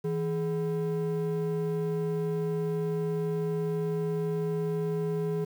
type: ring-modulated tone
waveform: triangle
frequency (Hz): 291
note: D4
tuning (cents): -16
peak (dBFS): -22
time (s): 0.04-5.45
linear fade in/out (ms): 10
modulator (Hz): 128
effects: 9-bit